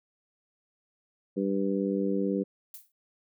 harmonic tone, 98.1 Hz, G2, 2 cents sharp, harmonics 2 / 3 / 4 / 5, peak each -29 / -31 / -32 / -33 dBFS, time 1.36-2.44 s, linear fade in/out 20 ms
violet noise with exponential decay, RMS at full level -40 dBFS, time 2.74-2.92 s, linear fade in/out 2 ms, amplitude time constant 39 ms
effects none

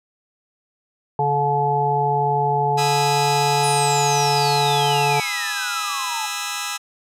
harmonic tone, 143.5 Hz, D3, 40 cents flat, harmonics 1 / 3 / 5 / 6, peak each -24 / -24 / -24 / -19 dBFS, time 1.19-5.2 s, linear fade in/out 2 ms
10% pulse chord, E major seventh, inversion first, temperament just, 824.1 / 988.9 / 1236.1 / 1318.5 Hz, G#5 / B5 / D#6 / E6, -14 / +2 / -12 / 0 cents, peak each -22 / -23 / -22 / -20 dBFS, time 2.77-6.78 s, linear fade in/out 20 ms
sine exponential sweep, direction down, 9960 to 830.6 Hz, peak -26 dBFS, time 3.63-6.27 s, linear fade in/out 10 ms
effects resampled to 32000 Hz

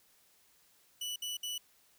sawtooth tone bursts, 2960 Hz, F#7, in tune, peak -33 dBFS, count 3, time 1.01-1.58 s, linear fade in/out 5 ms, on 150 ms, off 60 ms, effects white hiss -67 dBFS RMS until 1.98 s

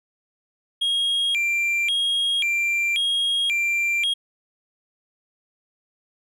triangle tone with vibrato, 2782 Hz, F7, 7 cents flat, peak -18 dBFS, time 0.81-4.14 s, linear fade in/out 10 ms, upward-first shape square, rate 0.93 Hz, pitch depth 280 cents each way, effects none

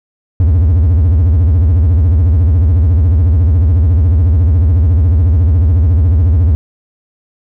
triangle tone with vibrato, 82.41 Hz, E2, in tune, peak -4 dBFS, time 0.4-6.55 s, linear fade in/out 0 ms, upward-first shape sine, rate 14 Hz, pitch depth 270 cents each way, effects none

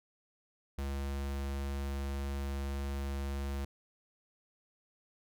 square tone, 69.3 Hz, C#2, in tune, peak -35 dBFS, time 0.78-3.65 s, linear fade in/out 5 ms, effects none

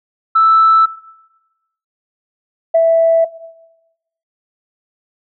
sine tone pair in turn, 1318.5 / 659.2 Hz, E6 / E5, 0 / 0 cents, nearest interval octave, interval 1200 cents, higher first, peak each -6 dBFS, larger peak neither, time 0.35-0.86 / 2.74-3.25 s, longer neither, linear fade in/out 10 ms, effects noise-tail reverb RT60 1.0 s tail -19 dB re dry + tanh soft clip ceiling -2 dBFS

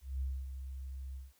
sine tone with ADSR envelope, 66.3 Hz, C2, 23 cents sharp, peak -32 dBFS, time 0.01-1.33 s, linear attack 200 ms, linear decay 250 ms, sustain -8 dB, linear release 180 ms, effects white hiss -70 dBFS RMS until 1.39 s

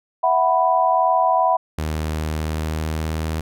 sine chord, E suspended second, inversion none, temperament just, 659.3 / 741.7 / 988.9 Hz, E5 / F#5 / B5, 0 / +4 / +2 cents, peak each -20 / -18 / -18 dBFS, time 0.23-1.57 s, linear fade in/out 10 ms
sawtooth tone with pitch glide, 77.78 to 79.19 Hz, D#2 to D#2, 0 to +31 cents, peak -18 dBFS, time 1.78-3.41 s, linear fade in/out 5 ms, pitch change +31 cents, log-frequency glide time 2.3-3.22 s
effects none

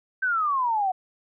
sine exponential sweep, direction down, 1568 to 730 Hz, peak -21 dBFS, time 0.22-0.92 s, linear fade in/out 10 ms, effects none

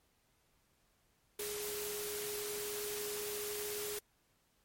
sine tone in noise, 415.3 Hz, G#4, in tune, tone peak -41 dBFS, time 1.39-3.99 s, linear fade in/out 5 ms, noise white, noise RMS -42 dBFS, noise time 1.39-3.99 s, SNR -2 dB, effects pink hiss -74 dBFS RMS until 4.64 s + MP3 64 kbps

